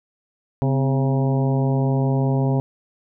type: harmonic tone with a mistuned harmonic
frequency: 135.6 Hz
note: C#3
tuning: 38 cents flat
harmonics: 1 / 2 / 3 / 4 / 5 / 6 / 7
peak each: -18 / -24 / -28 / -30 / -32 / -34 / -35 dBFS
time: 0.62-2.6 s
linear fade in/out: 0 ms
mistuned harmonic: 2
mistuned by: -70 cents
effects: none